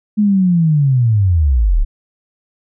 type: linear sweep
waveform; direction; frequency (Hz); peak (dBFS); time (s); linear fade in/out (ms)
sine; down; 214 to 30.64; -9; 0.17-1.85; 20
effects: none